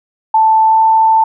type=tone with pitch glide; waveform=sine; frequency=881 to 887.1 Hz; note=A5 to A5; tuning=+2 to +14 cents; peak=-6 dBFS; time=0.34-1.24 s; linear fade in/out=5 ms; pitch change=+12 cents; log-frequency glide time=0.65-0.8 s; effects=none